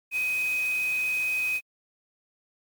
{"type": "tone in noise", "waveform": "sine", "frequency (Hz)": 2514, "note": "D#7", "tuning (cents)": 17, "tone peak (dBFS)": -24, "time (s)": [0.11, 1.61], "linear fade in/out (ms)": 50, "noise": "white", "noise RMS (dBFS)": -41, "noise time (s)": [0.11, 1.61], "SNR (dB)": 14, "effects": ["MP3 96 kbps"]}